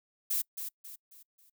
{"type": "noise with echo", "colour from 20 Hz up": "violet", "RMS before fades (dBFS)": -30, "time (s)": [0.3, 0.42], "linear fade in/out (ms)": 10, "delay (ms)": 270, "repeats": 4, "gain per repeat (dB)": -8, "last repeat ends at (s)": 1.5, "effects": ["noise-tail reverb RT60 0.1 s tail -26 dB re dry"]}